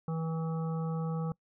harmonic tone, 162.2 Hz, E3, 28 cents flat, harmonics 1 / 3 / 5 / 7 / 8, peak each -31 / -41 / -45 / -48 / -49 dBFS, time 0.08-1.32 s, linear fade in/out 2 ms, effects noise-tail reverb RT60 0.1 s tail -23 dB re dry

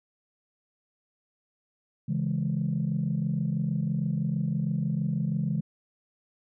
sine chord, C# minor, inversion none, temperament equal, 138.59 / 164.81 / 207.7 Hz, C#3 / E3 / G#3, 0 / 0 / 0 cents, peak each -29 / -28 / -30 dBFS, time 2.08-5.61 s, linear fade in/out 10 ms, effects tanh soft clip ceiling -18 dBFS

